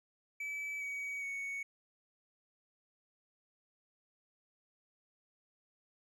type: tone with pitch steps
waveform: triangle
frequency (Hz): 2300 / 2262 / 2224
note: D7 / C#7 / C#7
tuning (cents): -37 / +34 / +5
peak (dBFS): -36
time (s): 0.4-1.63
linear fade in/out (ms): 5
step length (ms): 410
effects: none